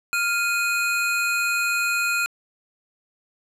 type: tone pair together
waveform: square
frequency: 1396.9 / 2489 Hz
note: F6 / D#7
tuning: 0 / 0 cents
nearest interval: minor seventh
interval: 1000 cents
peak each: -24 dBFS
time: 0.13-2.26 s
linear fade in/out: 0 ms
effects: low-pass 12000 Hz 12 dB/octave